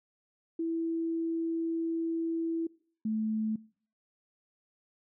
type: tone pair in turn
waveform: sine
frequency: 329.6 / 218 Hz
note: E4 / A3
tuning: 0 / -16 cents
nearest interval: perfect fifth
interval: 716 cents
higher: first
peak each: -29 / -28 dBFS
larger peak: second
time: 0.59-2.67 / 3.05-3.56 s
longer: first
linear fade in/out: 5 ms
effects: noise-tail reverb RT60 0.5 s tail -23 dB re dry